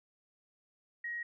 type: tone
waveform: sine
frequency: 1890 Hz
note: A#6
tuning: 23 cents sharp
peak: -36 dBFS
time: 1.04-1.23 s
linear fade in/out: 5 ms
effects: none